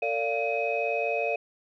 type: tone cluster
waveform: sine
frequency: 453.2 / 578 / 697 / 2525 Hz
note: A#4 / D5 / F5 / D#7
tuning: -49 / -28 / -4 / +25 cents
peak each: -30 dBFS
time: 0.02-1.36 s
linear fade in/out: 5 ms
effects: tanh soft clip ceiling -16 dBFS